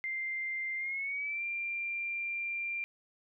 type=tone with pitch glide; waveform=sine; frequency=2093 to 2377 Hz; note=C7 to D7; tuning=0 to +20 cents; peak=-33 dBFS; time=0.04-2.84 s; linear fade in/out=0 ms; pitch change=+220 cents; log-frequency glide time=0.77-1.44 s; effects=none